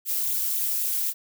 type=noise with flanger; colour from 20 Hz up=violet; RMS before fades=-26 dBFS; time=0.05-1.14 s; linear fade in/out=50 ms; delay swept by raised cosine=0.27 to 5.67 ms; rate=3.8 Hz; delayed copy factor=+0.9; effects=none